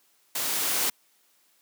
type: noise with level ramp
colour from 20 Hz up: white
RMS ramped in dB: -29 to -25 dBFS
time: 0.35-0.9 s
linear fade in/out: 5 ms
effects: white hiss -65 dBFS RMS until 1.61 s + high-pass 200 Hz 12 dB/octave